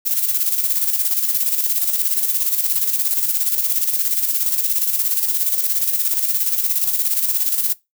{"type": "noise with tremolo", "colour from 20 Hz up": "violet", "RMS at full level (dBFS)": -17, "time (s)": [0.05, 7.74], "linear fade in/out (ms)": 20, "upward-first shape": "square", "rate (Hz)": 17, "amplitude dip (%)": 50, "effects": ["noise-tail reverb RT60 0.2 s tail -21 dB re dry"]}